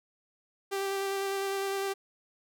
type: tone with vibrato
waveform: sawtooth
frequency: 392 Hz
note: G4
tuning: in tune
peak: -26 dBFS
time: 0.71-1.94 s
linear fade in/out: 20 ms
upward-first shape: square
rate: 9.9 Hz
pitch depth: 10 cents each way
effects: none